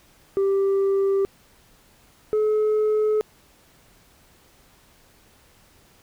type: tone pair in turn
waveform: sine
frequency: 392 / 428.2 Hz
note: G4 / A4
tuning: 0 / -47 cents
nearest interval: major second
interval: 153 cents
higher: second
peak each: -15 dBFS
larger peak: neither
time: 0.37-1.25 / 2.33-3.21 s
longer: neither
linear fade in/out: 0 ms
effects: tanh soft clip ceiling -17 dBFS + pink hiss -56 dBFS RMS until 6.02 s